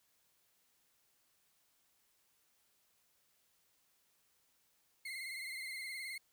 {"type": "tone with vibrato", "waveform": "35% pulse", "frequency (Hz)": 2110, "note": "C7", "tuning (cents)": 14, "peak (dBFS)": -40, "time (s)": [5.05, 6.18], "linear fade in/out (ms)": 5, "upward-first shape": "sine", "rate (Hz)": 19, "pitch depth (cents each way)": 62, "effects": ["white hiss -75 dBFS RMS until 6.32 s"]}